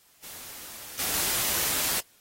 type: noise with level steps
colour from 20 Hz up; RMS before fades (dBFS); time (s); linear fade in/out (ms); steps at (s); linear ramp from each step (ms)
white; -42 / -29 / -27; 0.22-2.01; 20; 0.99 / 1.14; 2
effects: white hiss -60 dBFS RMS until 2.2 s + AAC 48 kbps